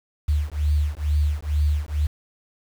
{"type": "beating tone pair", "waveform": "sine", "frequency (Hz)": [73.3, 75.5], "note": ["D2", "D2"], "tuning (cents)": [-3, 48], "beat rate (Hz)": 2.2, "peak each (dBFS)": -22, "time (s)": [0.28, 2.07], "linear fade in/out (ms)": 10, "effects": ["7-bit"]}